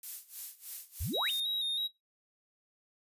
violet noise with tremolo, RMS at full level -38 dBFS, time 0.03-1.4 s, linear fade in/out 2 ms, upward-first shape sine, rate 3.2 Hz, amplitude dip 90%
sine exponential sweep, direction up, 58.9 to 3520 Hz, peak -33 dBFS, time 1-1.31 s, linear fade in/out 10 ms
triangle tone with vibrato, 3757 Hz, A#7, 13 cents sharp, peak -30 dBFS, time 1.13-1.88 s, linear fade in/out 20 ms, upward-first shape square, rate 3.1 Hz, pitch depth 36 cents each way
effects noise-tail reverb RT60 0.2 s tail -18 dB re dry + resampled to 32000 Hz

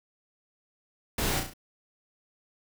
pink noise with echo, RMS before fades -29 dBFS, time 1.18-1.4 s, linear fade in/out 5 ms, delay 34 ms, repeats 4, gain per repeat -5 dB, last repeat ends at 1.536 s, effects none

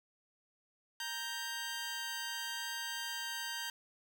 15% pulse tone pair together, 932.3 / 1574.8 Hz, A#5 / G6, 0 / +8 cents, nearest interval major sixth, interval 908 cents, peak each -37 / -33 dBFS, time 1-3.7 s, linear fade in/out 2 ms, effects none

